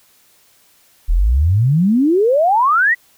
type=exponential sweep; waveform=sine; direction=up; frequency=36.71 to 2000 Hz; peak=-10 dBFS; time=1.08-2.95 s; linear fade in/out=20 ms; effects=white hiss -53 dBFS RMS until 3.17 s